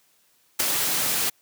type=noise with ADSR envelope; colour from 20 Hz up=white; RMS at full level=-18 dBFS; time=0.59-1.3 s; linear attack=13 ms; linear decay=5 ms; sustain=-6 dB; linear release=10 ms; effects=white hiss -63 dBFS RMS until 1.41 s + high-pass 100 Hz 12 dB/octave